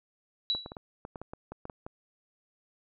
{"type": "tone with exponential decay", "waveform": "sine", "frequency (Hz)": 3921, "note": "B7", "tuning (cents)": -13, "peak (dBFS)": -23, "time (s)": [0.5, 0.75], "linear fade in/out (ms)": 0, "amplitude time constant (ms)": 53}
{"type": "clicks", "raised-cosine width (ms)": 1, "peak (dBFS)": -26, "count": 12, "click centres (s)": [0.55, 0.661, 0.719, 0.768, 1.051, 1.158, 1.216, 1.335, 1.52, 1.654, 1.698, 1.865]}
{"effects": []}